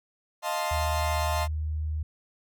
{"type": "chord", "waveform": "40% pulse", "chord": "F dominant seventh", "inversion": "third", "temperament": "equal", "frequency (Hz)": [622.3, 698.5, 880, 1046.5], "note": ["Eb5", "F5", "A5", "C6"], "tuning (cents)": [0, 0, 0, 0], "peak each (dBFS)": -32, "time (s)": [0.42, 1.48], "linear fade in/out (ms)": 50}
{"type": "tone", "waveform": "sine", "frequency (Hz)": 77.2, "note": "D#2", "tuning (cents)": -13, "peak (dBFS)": -27, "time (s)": [0.71, 2.03], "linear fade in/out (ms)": 5}
{"effects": []}